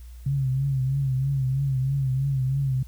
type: tone with vibrato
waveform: sine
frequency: 134.4 Hz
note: C3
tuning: 47 cents sharp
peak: -21 dBFS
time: 0.26-2.83 s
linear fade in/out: 5 ms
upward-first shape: triangle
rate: 3.1 Hz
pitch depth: 83 cents each way
effects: added 60 Hz sine -39 dBFS peak until 2.87 s + white hiss -58 dBFS RMS until 2.87 s